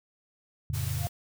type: chord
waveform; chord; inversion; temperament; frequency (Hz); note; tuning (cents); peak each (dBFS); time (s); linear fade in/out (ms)
sine; F augmented; none; equal; 87.31 / 110 / 138.59; F2 / A2 / C#3; 0 / 0 / 0; -33; 0.7-1.07; 0
type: noise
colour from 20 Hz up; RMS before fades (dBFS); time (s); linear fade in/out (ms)
white; -40; 0.73-1.09; 20
type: tone with exponential growth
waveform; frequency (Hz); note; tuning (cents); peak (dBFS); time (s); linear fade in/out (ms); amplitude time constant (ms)
triangle; 698.5; F5; 0; -30; 0.92-1.07; 1; 32
effects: none